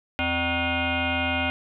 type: tone with frequency modulation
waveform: sine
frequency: 1108.7 Hz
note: C#6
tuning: in tune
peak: -22 dBFS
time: 0.19-1.5 s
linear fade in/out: 0 ms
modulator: 342 Hz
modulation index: 5.2
effects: none